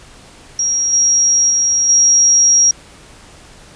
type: tone with level steps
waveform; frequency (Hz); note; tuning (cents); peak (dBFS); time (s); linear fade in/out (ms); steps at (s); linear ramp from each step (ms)
sine; 5650; F8; +19; -13 / -9 / -11 / -7; 0.59-2.71; 2; 0.93 / 1.5 / 1.89; 2
effects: pink hiss -41 dBFS RMS until 3.75 s + resampled to 22050 Hz